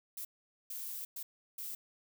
violet noise bursts at uneven times, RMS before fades -42 dBFS, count 4, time 0.17-0.25 / 0.7-1.05 / 1.16-1.23 / 1.58-1.75 s, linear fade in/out 5 ms, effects none

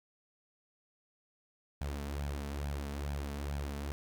sawtooth tone with flanger, 71.4 Hz, D2, 48 cents flat, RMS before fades -38 dBFS, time 1.81-3.92 s, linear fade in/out 0 ms, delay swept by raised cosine 1.2 to 4.6 ms, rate 2.3 Hz, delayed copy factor +0.6, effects none

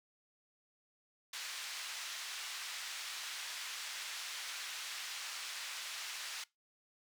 white band-pass noise, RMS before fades -44 dBFS, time 1.33-6.44 s, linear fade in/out 5 ms, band 1300 to 5200 Hz, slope 12 dB/octave, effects noise-tail reverb RT60 0.2 s tail -22 dB re dry

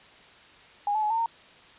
sine tone with pitch steps, 820 / 863 / 846 / 902 / 918 Hz, G#5 / A5 / G#5 / A5 / A#5, -22 / -34 / +32 / +43 / -27 cents, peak -23 dBFS, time 0.87-1.26 s, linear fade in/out 2 ms, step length 78 ms, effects white hiss -52 dBFS RMS until 1.78 s + resampled to 8000 Hz

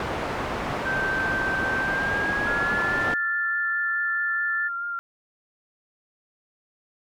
white low-pass noise, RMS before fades -29 dBFS, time 0-3.14 s, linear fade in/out 2 ms, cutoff 1200 Hz, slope 12 dB/octave
sine tone with pitch glide, 1557 to 1757.8 Hz, G6 to A6, -12 to -2 cents, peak -24 dBFS, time 0.85-4.69 s, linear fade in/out 20 ms, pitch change +210 cents, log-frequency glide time 1.79-2.99 s
sine tone with vibrato, 1394 Hz, F6, 4 cents flat, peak -27 dBFS, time 2.47-4.99 s, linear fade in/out 0 ms, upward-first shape sine, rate 4.7 Hz, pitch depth 17 cents each way
effects none

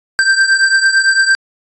square beating tone pair, 1568 / 1576.9 Hz, G6 / G6, 0 / +10 cents, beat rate 8.9 Hz, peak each -11 / -15 dBFS, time 0.19-1.35 s, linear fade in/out 0 ms, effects resampled to 22050 Hz

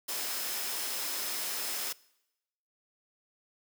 sine tone in noise, 5170 Hz, E8, 34 cents flat, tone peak -43 dBFS, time 0.08-1.93 s, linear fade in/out 10 ms, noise white, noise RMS -35 dBFS, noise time 0.08-1.93 s, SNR -11 dB, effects noise-tail reverb RT60 0.9 s tail -23 dB re dry + high-pass 300 Hz 12 dB/octave

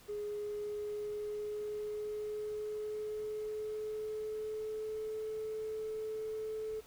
triangle tone with pitch glide, 416 to 435.2 Hz, G#4 to A4, +3 to -19 cents, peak -33 dBFS, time 0.08-6.81 s, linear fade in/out 20 ms, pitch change +78 cents, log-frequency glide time 0.37-5.38 s, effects tanh soft clip ceiling -34 dBFS + pink hiss -59 dBFS RMS until 6.86 s

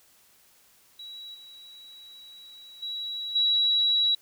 sine tone with level steps, 3896 Hz, B7, 24 cents flat, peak -39 / -45 / -31 / -20 dBFS, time 0.99-4.15 s, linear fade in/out 5 ms, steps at 1.34 / 2.82 / 3.35 s, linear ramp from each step 10 ms, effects white hiss -60 dBFS RMS until 4.21 s

